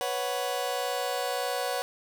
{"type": "chord", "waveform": "sawtooth", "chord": "B suspended second", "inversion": "none", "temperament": "just", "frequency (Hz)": [493.9, 555.6, 740.8], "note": ["B4", "C#5", "F#5"], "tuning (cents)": [0, 4, 2], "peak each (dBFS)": [-29, -29, -28], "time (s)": [0.01, 1.82], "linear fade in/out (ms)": 0, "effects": []}